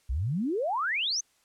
sine exponential sweep, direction up, 55.8 to 6490 Hz, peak -26 dBFS, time 0.09-1.21 s, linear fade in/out 10 ms, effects white hiss -67 dBFS RMS until 1.44 s + low-pass 10000 Hz 12 dB/octave

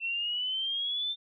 sine exponential sweep, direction up, 2681 to 3590 Hz, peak -29 dBFS, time 0-1.16 s, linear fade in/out 50 ms, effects none

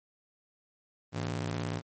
sawtooth ring-modulated tone, 131 Hz, C3, 2 cents sharp, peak -25 dBFS, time 1.12-1.82 s, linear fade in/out 50 ms, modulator 28.7 Hz, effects MP3 32 kbps

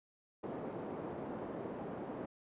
pink band-pass noise, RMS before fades -43 dBFS, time 0.43-2.26 s, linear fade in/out 10 ms, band 230 to 650 Hz, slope 12 dB/octave, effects resampled to 8000 Hz

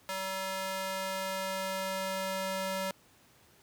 square tone with high-pass filter sweep, 190.6 Hz, G3, 48 cents flat, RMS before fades -35 dBFS, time 0.09-2.91 s, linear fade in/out 0 ms, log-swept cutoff 730 to 440 Hz, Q 0.85, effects pink hiss -62 dBFS RMS until 3.62 s + high-pass 80 Hz 12 dB/octave

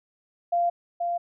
sine tone pair in turn, 693 / 693 Hz, F5 / F5, -14 / -14 cents, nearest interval unison, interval 0 cents, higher neither, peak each -20 / -24 dBFS, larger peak first, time 0.52-0.7 / 1-1.18 s, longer neither, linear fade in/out 10 ms, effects none

